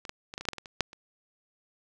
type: clicks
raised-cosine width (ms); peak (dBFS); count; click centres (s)
0.2; -24 / -18 / -23 / -18 / -21 / -24 / -6 / -21 / -22 / -26 / -7 / -29; 12; 0.052 / 0.094 / 0.339 / 0.379 / 0.41 / 0.453 / 0.487 / 0.533 / 0.583 / 0.658 / 0.807 / 0.931
effects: none